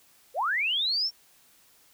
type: linear sweep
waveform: sine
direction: up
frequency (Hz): 441.9 to 5588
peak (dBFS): -24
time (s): 0.34-1.11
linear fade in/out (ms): 50
effects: white hiss -60 dBFS RMS until 1.93 s